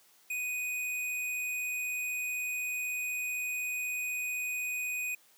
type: tone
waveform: square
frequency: 2489 Hz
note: D#7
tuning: in tune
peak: -33 dBFS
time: 0.3-5.15 s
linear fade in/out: 5 ms
effects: white hiss -63 dBFS RMS until 5.37 s + high-pass 200 Hz 12 dB/octave